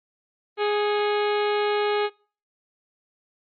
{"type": "harmonic tone with a mistuned harmonic", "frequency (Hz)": 415.3, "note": "G#4", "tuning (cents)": 0, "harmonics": [1, 2, 3, 4, 5, 6, 7, 8, 9, 10], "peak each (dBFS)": [-22, -28, -32, -34, -36, -38, -39, -40, -41, -42], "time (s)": [0.57, 2.1], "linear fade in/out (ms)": 50, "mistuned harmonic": 5, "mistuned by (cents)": 78, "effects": ["noise-tail reverb RT60 0.4 s tail -24 dB re dry", "Opus 24 kbps"]}